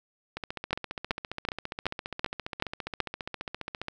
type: two click trains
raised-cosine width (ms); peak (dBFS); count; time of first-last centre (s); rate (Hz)
0.3; -9 / -18; 7 / 53; 0.73-3.003 / 0.37-3.884; 2.64 / 14.8
effects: none